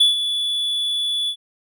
triangle tone with ADSR envelope, 3439 Hz, A7, 40 cents flat, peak -8 dBFS, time 0-1.36 s, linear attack 9 ms, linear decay 140 ms, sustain -10 dB, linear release 73 ms, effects none

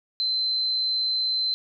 sine tone, 4079 Hz, C8, 45 cents flat, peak -22 dBFS, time 0.2-1.54 s, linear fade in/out 0 ms, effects none

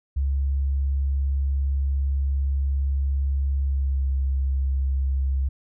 sine tone with pitch glide, 68.7 to 67.17 Hz, C#2 to C2, -15 to +46 cents, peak -20 dBFS, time 0.16-5.49 s, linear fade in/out 10 ms, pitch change -39 cents, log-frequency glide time 3.61-4.09 s, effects none

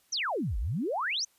sine exponential two-way sweep, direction down then up, 6500 to 44.2 to 6500 Hz, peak -28 dBFS, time 0.12-1.25 s, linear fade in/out 10 ms, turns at 0.58 s, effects white hiss -67 dBFS RMS until 1.38 s + resampled to 32000 Hz

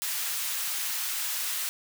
white high-pass noise, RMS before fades -31 dBFS, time 0.02-1.69 s, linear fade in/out 0 ms, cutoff 1200 Hz, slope 12 dB/octave, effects none

